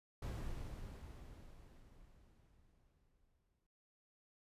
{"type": "noise with exponential decay", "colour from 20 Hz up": "brown", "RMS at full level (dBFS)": -42, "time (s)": [0.22, 3.67], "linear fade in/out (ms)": 5, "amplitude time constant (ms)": 750, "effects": ["noise-tail reverb RT60 0.2 s tail -19 dB re dry", "resampled to 32000 Hz"]}